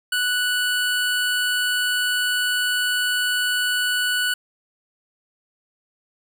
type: tone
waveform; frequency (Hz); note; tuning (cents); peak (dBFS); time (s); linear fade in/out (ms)
25% pulse; 1480; F#6; 0; -16; 0.12-4.34; 5
effects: none